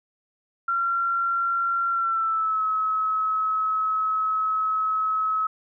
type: tone with pitch glide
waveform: sine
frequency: 1371 to 1286.6 Hz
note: F6 to E6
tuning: -32 to -42 cents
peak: -21 dBFS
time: 0.68-5.47 s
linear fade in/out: 5 ms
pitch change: -110 cents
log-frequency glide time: 1.9-2.64 s
effects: none